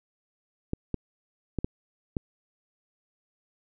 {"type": "clicks", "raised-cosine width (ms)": 3, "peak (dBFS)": -15, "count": 5, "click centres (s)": [0.734, 0.943, 1.587, 1.645, 2.168], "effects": []}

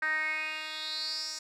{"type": "tone with band-pass filter sweep", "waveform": "10% pulse", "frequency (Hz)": 311.1, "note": "D#4", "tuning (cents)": 0, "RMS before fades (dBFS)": -34, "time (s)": [0.02, 1.39], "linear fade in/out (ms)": 5, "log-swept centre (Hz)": [1700, 6100], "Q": 6.8, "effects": []}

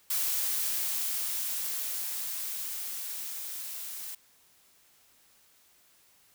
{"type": "noise with level ramp", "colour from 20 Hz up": "blue", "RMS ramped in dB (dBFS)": [-29, -40], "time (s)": [0.1, 4.15], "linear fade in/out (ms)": 5, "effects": ["white hiss -63 dBFS RMS until 6.34 s"]}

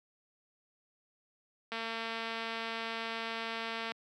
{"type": "click train", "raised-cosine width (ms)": 0.3, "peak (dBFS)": -22, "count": 500, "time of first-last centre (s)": [1.72, 3.918], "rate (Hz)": 227, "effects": ["high-pass 200 Hz 12 dB/octave"]}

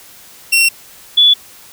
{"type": "tone pair in turn", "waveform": ["sawtooth", "sine"], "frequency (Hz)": [2727, 3436], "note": ["F7", "A7"], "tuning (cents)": [-42, -42], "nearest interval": "major third", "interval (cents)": 400, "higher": "second", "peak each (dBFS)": -5, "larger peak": "neither", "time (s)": [[0.52, 0.69], [1.17, 1.34]], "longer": "neither", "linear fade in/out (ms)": 10, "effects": ["white hiss -40 dBFS RMS until 1.72 s"]}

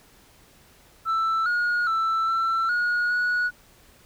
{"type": "tone with pitch steps", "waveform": "sine", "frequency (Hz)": [1326, 1439, 1327, 1340, 1445, 1462], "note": ["E6", "F#6", "E6", "E6", "F#6", "F#6"], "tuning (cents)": [10, -49, 11, 28, -41, -21], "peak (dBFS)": -18, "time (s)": [1.05, 3.51], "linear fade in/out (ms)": 50, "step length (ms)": 410, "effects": ["tanh soft clip ceiling -20 dBFS", "pink hiss -55 dBFS RMS until 4.05 s"]}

